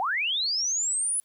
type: linear sweep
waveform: sine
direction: up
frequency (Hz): 700 to 10130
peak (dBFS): -24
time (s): 0-1.2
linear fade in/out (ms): 0
effects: white hiss -69 dBFS RMS until 1.24 s